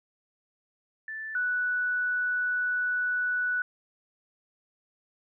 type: tone pair in turn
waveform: sine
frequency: 1760 / 1480 Hz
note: A6 / F#6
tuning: 0 / 0 cents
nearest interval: minor third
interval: 300 cents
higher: first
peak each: -34 / -25 dBFS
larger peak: second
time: 1.08-1.35 / 1.35-3.62 s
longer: second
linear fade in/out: 2 ms
effects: none